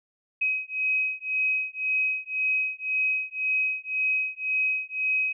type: beating tone pair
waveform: sine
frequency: 2533 / 2534.9 Hz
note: D#7 / D#7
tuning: +30 / +32 cents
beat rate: 1.9 Hz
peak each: -27 dBFS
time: 0.41-5.33 s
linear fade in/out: 10 ms
effects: none